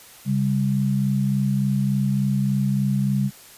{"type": "tone pair together", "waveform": "sine", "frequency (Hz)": [136.2, 199.64], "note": ["C#3", "G3"], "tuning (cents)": [-30, 32], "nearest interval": "perfect fifth", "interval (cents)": 662, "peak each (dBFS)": -21, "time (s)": [0.25, 3.31], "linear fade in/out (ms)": 50, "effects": ["white hiss -46 dBFS RMS until 3.57 s", "resampled to 32000 Hz"]}